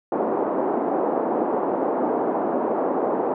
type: band-pass noise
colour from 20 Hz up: pink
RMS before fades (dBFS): -23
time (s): 0.12-3.34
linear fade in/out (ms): 2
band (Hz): 280 to 910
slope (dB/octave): 24
effects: none